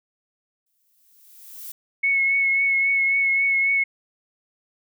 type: noise with exponential growth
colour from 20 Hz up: violet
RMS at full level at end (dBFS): -34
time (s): 0.66-1.72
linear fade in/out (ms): 5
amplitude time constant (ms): 230
type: tone with vibrato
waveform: sine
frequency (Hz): 2195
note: C#7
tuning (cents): -18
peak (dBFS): -17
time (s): 2.03-3.84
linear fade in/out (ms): 10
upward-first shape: triangle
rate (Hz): 3.7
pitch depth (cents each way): 25
effects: none